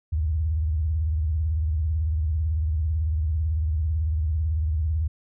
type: tone with vibrato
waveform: sine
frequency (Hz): 78.1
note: D#2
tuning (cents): +7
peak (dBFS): -21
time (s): 0.12-5.08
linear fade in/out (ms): 10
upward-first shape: sine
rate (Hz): 18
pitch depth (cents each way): 170
effects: none